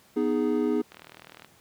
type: chord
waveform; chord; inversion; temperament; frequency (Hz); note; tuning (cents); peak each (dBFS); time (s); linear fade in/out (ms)
triangle; G# minor; first; equal; 246.9 / 311.1 / 415.3; B3 / D#4 / G#4; 0 / 0 / 0; -25; 0.16-0.82; 10
type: click train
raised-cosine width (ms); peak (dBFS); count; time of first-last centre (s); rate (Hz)
0.3; -28; 22; 0.92-1.446; 39.9
effects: pink hiss -58 dBFS RMS until 1.6 s + high-pass 100 Hz 12 dB/octave